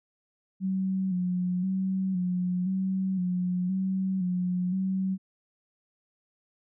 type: tone with vibrato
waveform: sine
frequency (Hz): 185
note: F#3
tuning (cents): 0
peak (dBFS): -25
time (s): 0.6-5.18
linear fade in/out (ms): 50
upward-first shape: square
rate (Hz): 0.97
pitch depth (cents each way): 44
effects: none